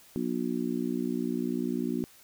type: harmonic tone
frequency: 60.1 Hz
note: B1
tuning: 46 cents flat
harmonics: 3 / 4 / 5 / 6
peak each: -36 / -31 / -33 / -35 dBFS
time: 0.16-2.04 s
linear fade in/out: 0 ms
effects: white hiss -56 dBFS RMS until 2.23 s